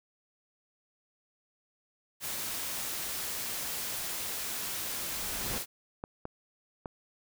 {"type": "noise", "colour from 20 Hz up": "white", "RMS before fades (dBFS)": -36, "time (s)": [2.2, 5.66], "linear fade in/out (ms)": 50}
{"type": "noise with exponential growth", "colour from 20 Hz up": "pink", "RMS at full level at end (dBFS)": -35, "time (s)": [4.43, 5.58], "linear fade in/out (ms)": 0, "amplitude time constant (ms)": 250}
{"type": "clicks", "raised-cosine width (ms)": 1, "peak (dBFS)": -23, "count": 3, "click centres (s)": [6.039, 6.254, 6.858]}
{"effects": []}